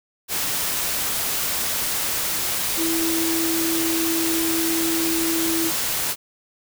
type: tone in noise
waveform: sine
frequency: 328.9 Hz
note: E4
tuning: 4 cents flat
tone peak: -22 dBFS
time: 2.76-5.72 s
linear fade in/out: 50 ms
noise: white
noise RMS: -24 dBFS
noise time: 0.28-6.16 s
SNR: -1 dB
effects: none